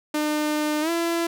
sawtooth tone with pitch glide, 301.9 to 336.9 Hz, D4 to E4, +48 to +38 cents, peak -18 dBFS, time 0.14-1.27 s, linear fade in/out 5 ms, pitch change +190 cents, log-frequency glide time 0.81-0.9 s, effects none

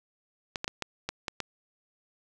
clicks, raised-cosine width 0.2 ms, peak -14 dBFS, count 7, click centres 0.558 / 0.644 / 0.679 / 0.823 / 1.09 / 1.282 / 1.403 s, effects none

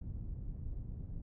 pink low-pass noise, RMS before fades -42 dBFS, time 0.01-1.22 s, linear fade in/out 10 ms, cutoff 130 Hz, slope 12 dB/octave, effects none

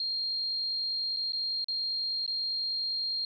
sine tone with dropouts, 4215 Hz, C8, 12 cents sharp, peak -29 dBFS, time 0-3.25 s, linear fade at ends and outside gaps 2 ms, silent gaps 1.164-1.169 / 1.322-1.332 / 1.644-1.684 / 2.264-2.277 s, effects none

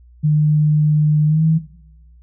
sine tone with pitch glide, 151.4 to 159.85 Hz, D#3 to D#3, -47 to +47 cents, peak -11 dBFS, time 0.23-1.59 s, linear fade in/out 20 ms, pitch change +94 cents, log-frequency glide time 1.26-1.44 s, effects noise-tail reverb RT60 0.9 s tail -17 dB re dry + added 60 Hz sine -43 dBFS peak until 2.22 s

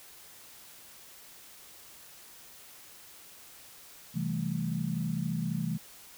sine chord, A minor seventh, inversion first, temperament equal, 130.81 / 164.81 / 196 / 220 Hz, C3 / E3 / G3 / A3, 0 / 0 / 0 / 0 cents, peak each -37 / -32 / -37 / -36 dBFS, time 4.14-5.78 s, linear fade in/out 20 ms, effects white hiss -52 dBFS RMS until 6.17 s

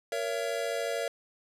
square chord, A# diminished, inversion none, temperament just, 466.2 / 559.4 / 671.3 Hz, A#4 / C#5 / E5, 0 / +16 / +31 cents, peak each -35 / -35 / -35 dBFS, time 0.12-1.08 s, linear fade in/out 2 ms, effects low-pass 12000 Hz 12 dB/octave

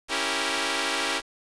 5% pulse chord, C# diminished seventh, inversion none, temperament equal, 277.2 / 329.6 / 392 / 466.2 Hz, C#4 / E4 / G4 / Bb4, 0 / 0 / 0 / 0 cents, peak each -19 dBFS, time 0.08-1.22 s, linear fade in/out 50 ms, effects resampled to 22050 Hz + 7-bit

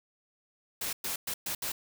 white noise bursts at uneven times, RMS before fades -34 dBFS, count 5, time 0.81-0.93 / 1.04-1.16 / 1.27-1.34 / 1.46-1.55 / 1.62-1.72 s, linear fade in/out 5 ms, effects none

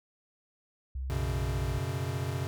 sine tone with pitch glide, 65.41 to 60.33 Hz, C2 to B1, 0 to -40 cents, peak -32 dBFS, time 0.95-1.79 s, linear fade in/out 5 ms, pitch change -140 cents, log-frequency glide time 1.21-1.45 s
square chord, F# suspended fourth, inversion none, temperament equal, 92.5 / 123.47 / 138.59 Hz, F#2 / B2 / C#3, 0 / 0 / 0 cents, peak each -36 dBFS, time 1.1-2.47 s, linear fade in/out 0 ms
effects none

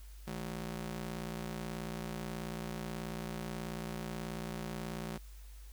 sawtooth ring-modulated tone, 184 Hz, F#3, 9 cents flat, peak -32 dBFS, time 0.27-5.18 s, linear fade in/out 10 ms, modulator 29.2 Hz, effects added 50 Hz sine -48 dBFS peak until 5.72 s + white hiss -62 dBFS RMS until 5.72 s

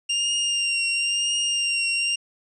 sawtooth tone with vibrato, 2794 Hz, F7, in tune, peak -18 dBFS, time 0.09-2.16 s, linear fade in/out 10 ms, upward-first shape triangle, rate 0.98 Hz, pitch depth 32 cents each way, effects resampled to 22050 Hz

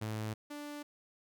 sawtooth tone pair in turn, 108.6 / 293.2 Hz, A2 / D4, -22 / -3 cents, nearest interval octave + perfect fourth, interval 1719 cents, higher second, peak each -32 / -38 dBFS, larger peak first, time 0.01-0.34 / 0.5-0.83 s, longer neither, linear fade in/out 10 ms, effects none

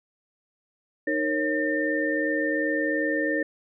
sine tone cluster, 307.4 / 465.3 / 548 / 1807 Hz, D#4 / A#4 / C#5 / A6, -21 / -3 / -20 / +46 cents, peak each -27 / -31 / -29 / -27 dBFS, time 1.07-3.43 s, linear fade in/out 5 ms, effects none

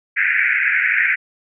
white band-pass noise, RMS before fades -17 dBFS, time 0.16-1.16 s, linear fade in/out 20 ms, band 1500 to 2400 Hz, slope 96 dB/octave, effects none

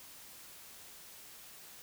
silence, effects white hiss -53 dBFS RMS until 1.82 s

